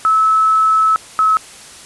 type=tone pair in turn; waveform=sine; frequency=1300 / 1289.5 Hz; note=E6 / E6; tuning=-24 / -39 cents; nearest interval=unison; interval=15 cents; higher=first; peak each=-9 dBFS; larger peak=neither; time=0.05-0.96 / 1.19-1.37 s; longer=first; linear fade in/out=0 ms; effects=white hiss -37 dBFS RMS until 1.85 s + resampled to 24000 Hz